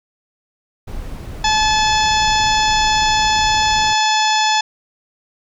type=noise; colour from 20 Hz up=brown; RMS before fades=-28 dBFS; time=0.87-3.94 s; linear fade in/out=10 ms
type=harmonic tone; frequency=863 Hz; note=A5; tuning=34 cents flat; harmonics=1 / 2 / 3 / 4 / 5 / 6 / 7 / 8; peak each=-15 / -22 / -24 / -21 / -27 / -23 / -30 / -27 dBFS; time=1.44-4.61 s; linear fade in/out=5 ms
effects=none